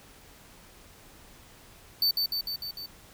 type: tone with echo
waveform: square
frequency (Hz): 4545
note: C#8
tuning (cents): +42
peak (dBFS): -22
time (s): 2.02-2.11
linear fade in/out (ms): 2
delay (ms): 150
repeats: 5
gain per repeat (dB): -3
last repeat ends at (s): 2.86
effects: pink hiss -53 dBFS RMS until 3.13 s